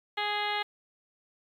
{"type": "harmonic tone", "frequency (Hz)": 415.3, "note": "G#4", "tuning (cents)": 0, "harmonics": [1, 2, 3, 4, 5, 6, 7, 8, 9, 10], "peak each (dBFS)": [-40, -32, -39, -38, -35, -44, -40, -39, -41, -44], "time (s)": [0.17, 0.63], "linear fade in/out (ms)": 10, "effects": ["10-bit"]}